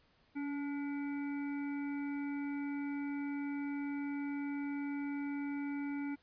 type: harmonic tone with a mistuned harmonic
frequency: 287.3 Hz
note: D4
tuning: 38 cents flat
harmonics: 1 / 3 / 5 / 7 / 8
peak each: -36 / -51 / -52 / -55 / -52 dBFS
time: 0.35-6.16 s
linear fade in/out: 20 ms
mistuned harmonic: 1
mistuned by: -24 cents
effects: pink hiss -70 dBFS RMS until 6.22 s + resampled to 11025 Hz